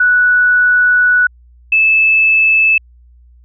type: tone pair in turn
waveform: sine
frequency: 1476 / 2619 Hz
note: F#6 / E7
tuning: -5 / -12 cents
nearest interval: minor seventh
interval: 993 cents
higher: second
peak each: -7 dBFS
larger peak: neither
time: 0-1.27 / 1.72-2.78 s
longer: first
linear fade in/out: 5 ms
effects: added 60 Hz sine -41 dBFS peak until 3.44 s